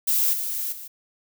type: noise with level steps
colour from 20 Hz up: violet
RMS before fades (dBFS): -21 / -28 / -38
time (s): 0.07-0.88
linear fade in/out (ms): 10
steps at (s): 0.33 / 0.72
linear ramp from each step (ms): 5
effects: none